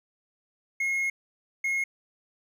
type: tone bursts at uneven times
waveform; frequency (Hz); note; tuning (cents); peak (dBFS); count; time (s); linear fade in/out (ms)
triangle; 2159; C#7; -46; -23; 2; 0.8-1.1 / 1.64-1.84; 5
effects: none